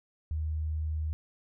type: tone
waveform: sine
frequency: 77.78 Hz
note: D#2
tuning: in tune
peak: -29 dBFS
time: 0.31-1.13 s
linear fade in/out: 0 ms
effects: none